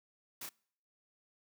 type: noise with echo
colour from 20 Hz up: white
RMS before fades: -44 dBFS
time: 0.41-0.46 s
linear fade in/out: 5 ms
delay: 32 ms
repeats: 1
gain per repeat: -2 dB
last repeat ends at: 0.492 s
effects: noise-tail reverb RT60 0.6 s tail -26 dB re dry + high-pass 100 Hz 12 dB/octave